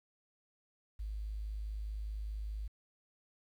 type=tone with quantisation; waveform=sine; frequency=52.4 Hz; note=G#1; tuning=16 cents sharp; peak=-37 dBFS; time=0.99-2.68 s; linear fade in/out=10 ms; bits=11; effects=none